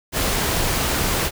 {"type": "noise", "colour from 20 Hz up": "pink", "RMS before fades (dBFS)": -21, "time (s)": [0.12, 1.31], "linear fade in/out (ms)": 50, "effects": []}